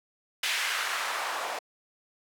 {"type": "noise with band-pass filter sweep", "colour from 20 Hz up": "white", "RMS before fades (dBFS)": -31, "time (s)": [0.43, 1.59], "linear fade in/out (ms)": 5, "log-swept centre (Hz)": [2400, 710], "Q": 1.3, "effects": ["high-pass 400 Hz 12 dB/octave"]}